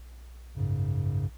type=chord; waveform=triangle; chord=F# suspended second; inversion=none; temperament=equal; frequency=92.5 / 103.83 / 138.59 Hz; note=F#2 / G#2 / C#3; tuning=0 / 0 / 0 cents; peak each=-28 dBFS; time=0.55-1.3 s; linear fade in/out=50 ms; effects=added 60 Hz sine -43 dBFS peak until 1.37 s + pink hiss -59 dBFS RMS until 1.37 s